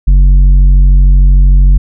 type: tone with tanh clipping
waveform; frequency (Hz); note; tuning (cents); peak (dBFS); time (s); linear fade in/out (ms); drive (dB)
triangle; 46.63; F#1; +14; -3; 0.07-1.78; 10; 11
effects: none